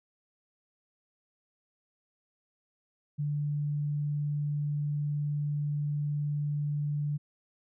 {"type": "tone", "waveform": "sine", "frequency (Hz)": 146.83, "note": "D3", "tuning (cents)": 0, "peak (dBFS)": -28, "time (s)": [3.18, 7.18], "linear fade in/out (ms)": 20, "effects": []}